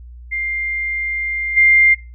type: tone with level steps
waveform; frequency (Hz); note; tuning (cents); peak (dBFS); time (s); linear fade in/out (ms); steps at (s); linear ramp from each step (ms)
sine; 2100; C7; +6; -19 / -8; 0.31-1.95; 20; 1.56; 20
effects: noise-tail reverb RT60 0.3 s tail -21 dB re dry + added 60 Hz sine -34 dBFS peak until 2.14 s